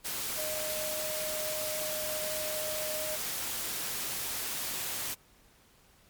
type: tone in noise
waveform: sine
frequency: 617 Hz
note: D#5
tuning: 15 cents flat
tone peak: -36 dBFS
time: 0.37-3.17 s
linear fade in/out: 20 ms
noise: white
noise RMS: -35 dBFS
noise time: 0.04-5.15 s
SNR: -4 dB
effects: pink hiss -62 dBFS RMS until 6.09 s + MP3 96 kbps